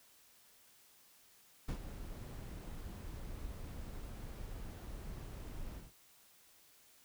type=noise with ADSR envelope; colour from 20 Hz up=brown; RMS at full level=-36 dBFS; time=1.68-5.93 s; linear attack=8 ms; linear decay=93 ms; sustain=-10 dB; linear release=180 ms; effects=white hiss -65 dBFS RMS until 7.04 s